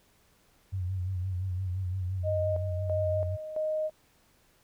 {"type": "tone with vibrato", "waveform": "sine", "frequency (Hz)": 92.5, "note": "F#2", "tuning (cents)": 0, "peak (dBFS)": -29, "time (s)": [0.72, 3.37], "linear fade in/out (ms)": 20, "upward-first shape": "sine", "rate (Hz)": 5.8, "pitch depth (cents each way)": 64}
{"type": "tone with tremolo", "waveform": "sine", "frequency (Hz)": 621, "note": "D#5", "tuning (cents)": -3, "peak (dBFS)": -27, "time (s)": [2.23, 3.91], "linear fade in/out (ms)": 50, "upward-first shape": "square", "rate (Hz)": 1.5, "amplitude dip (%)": 65}
{"effects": ["pink hiss -65 dBFS RMS until 4.63 s"]}